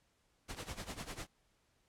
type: noise with tremolo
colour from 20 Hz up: pink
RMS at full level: -42 dBFS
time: 0.48-1.27 s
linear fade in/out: 20 ms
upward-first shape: sine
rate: 10 Hz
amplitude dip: 80%
type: clicks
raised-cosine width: 0.2 ms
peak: -33 dBFS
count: 2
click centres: 0.547 / 0.588 s
effects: pink hiss -75 dBFS RMS until 1.88 s + low-pass 10000 Hz 12 dB/octave